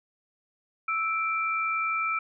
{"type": "tone pair together", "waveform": "sine", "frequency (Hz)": [1318.3, 2349], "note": ["E6", "D7"], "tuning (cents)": [0, 0], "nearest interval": "minor seventh", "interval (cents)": 1000, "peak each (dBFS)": [-27, -29], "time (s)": [0.88, 2.19], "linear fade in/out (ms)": 5, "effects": []}